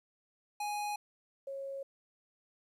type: tone pair in turn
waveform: square / sine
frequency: 830.6 / 547.2 Hz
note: G#5 / C#5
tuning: 0 / -23 cents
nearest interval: perfect fifth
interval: 723 cents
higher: first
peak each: -35 / -38 dBFS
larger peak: first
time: 0.6-0.96 / 1.47-1.83 s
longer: neither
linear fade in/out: 5 ms
effects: resampled to 32000 Hz + 12-bit